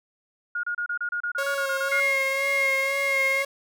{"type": "tone bursts", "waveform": "sine", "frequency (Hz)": 1431, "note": "F6", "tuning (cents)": 42, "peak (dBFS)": -25, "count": 13, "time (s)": [0.55, 2.002], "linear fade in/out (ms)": 5, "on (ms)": 84, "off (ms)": 30}
{"type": "tone with vibrato", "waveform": "sawtooth", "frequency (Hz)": 548, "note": "C#5", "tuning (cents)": -20, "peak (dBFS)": -23, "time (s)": [1.38, 3.45], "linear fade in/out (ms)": 5, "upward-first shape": "sine", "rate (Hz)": 2, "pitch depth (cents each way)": 30}
{"type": "tone with tremolo", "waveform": "sine", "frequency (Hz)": 2139, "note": "C7", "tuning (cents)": 38, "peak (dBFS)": -20, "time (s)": [1.91, 3.43], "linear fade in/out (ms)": 10, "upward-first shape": "triangle", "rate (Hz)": 1.7, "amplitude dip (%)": 50}
{"effects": []}